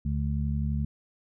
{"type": "harmonic tone", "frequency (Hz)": 71.8, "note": "D2", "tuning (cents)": -39, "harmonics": [1, 2, 3], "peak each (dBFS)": [-28, -30, -33], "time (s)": [0.05, 0.85], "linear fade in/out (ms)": 5, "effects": []}